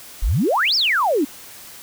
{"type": "exponential two-way sweep", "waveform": "sine", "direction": "up then down", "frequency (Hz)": [34.65, 5640, 257], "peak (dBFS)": -15, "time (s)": [0.22, 1.25], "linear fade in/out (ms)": 10, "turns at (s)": 0.75, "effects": ["white hiss -40 dBFS RMS until 1.82 s"]}